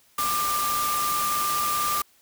sine tone in noise, 1191 Hz, D6, 24 cents sharp, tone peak -24 dBFS, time 0.18-2.02 s, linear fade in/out 5 ms, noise white, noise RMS -29 dBFS, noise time 0.18-2.02 s, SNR +2 dB, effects white hiss -60 dBFS RMS until 2.21 s

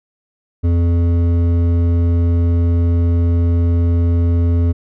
sine tone with hard clipping, 85.4 Hz, F2, 38 cents flat, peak -13 dBFS, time 0.63-4.73 s, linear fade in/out 20 ms, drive 10 dB, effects none

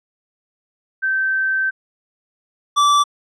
sine / square tone pair in turn, 1550 / 1161.2 Hz, G6 / D6, -20 / -20 cents, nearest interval perfect fourth, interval 500 cents, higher first, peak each -16 / -12 dBFS, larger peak second, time 1.02-1.71 / 2.76-3.04 s, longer first, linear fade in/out 20 ms, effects low-pass 7000 Hz 12 dB/octave

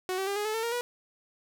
sawtooth tone with pitch steps, 370 / 384.6 / 399.8 / 415.6 / 431.9 / 449 / 466.7 / 485.1 Hz, F#4 / G4 / G4 / G#4 / A4 / A4 / A#4 / B4, 0 / -33 / +34 / +1 / -32 / +35 / +2 / -31 cents, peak -25 dBFS, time 0.09-0.81 s, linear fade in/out 0 ms, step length 90 ms, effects none

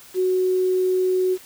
sine tone with quantisation, 370 Hz, F#4, in tune, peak -17 dBFS, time 0.14-1.38 s, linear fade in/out 50 ms, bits 7, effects white hiss -46 dBFS RMS until 1.45 s

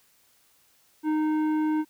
sine tone with tanh clipping, 308.8 Hz, D#4, 13 cents flat, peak -24 dBFS, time 1.03-1.85 s, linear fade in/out 50 ms, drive 11 dB, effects white hiss -63 dBFS RMS until 1.89 s

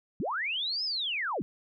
sine linear two-way sweep, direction up then down, 132.5 to 5274 to 132.5 Hz, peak -29 dBFS, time 0.2-1.42 s, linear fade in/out 0 ms, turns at 0.84 s, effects none

